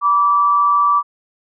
sine tone pair together, 975 / 1160.8 Hz, B5 / D6, -23 / -21 cents, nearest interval minor third, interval 302 cents, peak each -21 / -11 dBFS, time 0.01-1.03 s, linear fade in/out 50 ms, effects none

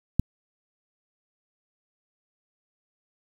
click, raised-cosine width 5 ms, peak -7 dBFS, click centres 0.196 s, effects 7-bit

